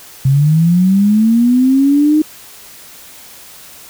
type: linear sweep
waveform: sine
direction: up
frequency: 130.9 to 310.5 Hz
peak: -7 dBFS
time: 0.25-2.22 s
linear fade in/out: 5 ms
effects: white hiss -37 dBFS RMS until 3.89 s